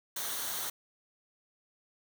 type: noise with comb filter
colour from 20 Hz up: white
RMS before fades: -36 dBFS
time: 0.16-0.7 s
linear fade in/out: 5 ms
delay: 0.4 ms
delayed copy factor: -0.55
effects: none